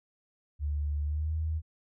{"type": "tone with pitch glide", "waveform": "sine", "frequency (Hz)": [73.42, 79.15], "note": ["D2", "D#2"], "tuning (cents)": [0, 30], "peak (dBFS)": -28, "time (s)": [0.59, 1.62], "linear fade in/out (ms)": 50, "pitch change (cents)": 130, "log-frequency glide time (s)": [1.04, 1.34], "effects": []}